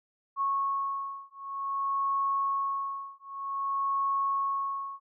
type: beating tone pair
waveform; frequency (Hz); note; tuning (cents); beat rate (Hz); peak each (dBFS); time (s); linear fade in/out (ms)
sine; 1100 / 1100.53; C#6 / C#6; -14 / -13; 0.53; -31; 0.36-5; 50
effects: none